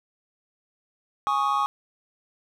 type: chord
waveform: triangle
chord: Ab suspended fourth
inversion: none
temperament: equal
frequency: 830.6 / 1108.7 / 1244.5 Hz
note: Ab5 / Db6 / Eb6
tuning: 0 / 0 / 0 cents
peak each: -25 / -22 / -25 dBFS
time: 1.27-1.66 s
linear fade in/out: 0 ms
effects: none